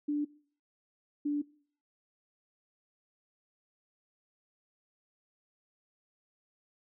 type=tone pair in turn; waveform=sine; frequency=293.7 / 291.7 Hz; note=D4 / D4; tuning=0 / -12 cents; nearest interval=unison; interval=12 cents; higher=first; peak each=-28 / -28 dBFS; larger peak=neither; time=0.08-0.25 / 1.25-1.42 s; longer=neither; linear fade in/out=10 ms; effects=noise-tail reverb RT60 0.5 s tail -21 dB re dry